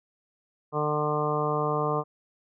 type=harmonic tone; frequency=150 Hz; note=D3; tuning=37 cents sharp; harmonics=1 / 2 / 3 / 4 / 5 / 6 / 7 / 8; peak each=-31 / -36 / -29 / -33 / -33 / -39 / -31 / -33 dBFS; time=0.72-2.04 s; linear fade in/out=50 ms; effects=none